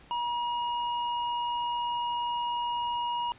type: tone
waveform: square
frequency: 957 Hz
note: A#5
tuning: 45 cents sharp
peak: -29 dBFS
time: 0.11-3.32 s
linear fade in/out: 0 ms
effects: pink hiss -55 dBFS RMS until 3.38 s + resampled to 8000 Hz